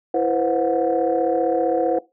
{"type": "tone cluster", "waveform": "sine", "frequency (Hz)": [332.5, 488.6, 524, 727], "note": ["E4", "B4", "C5", "F#5"], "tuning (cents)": [15, -19, 2, -31], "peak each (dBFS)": -22, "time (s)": [0.14, 1.99], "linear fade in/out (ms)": 5, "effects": ["noise-tail reverb RT60 0.2 s tail -17 dB re dry", "tanh soft clip ceiling -9 dBFS"]}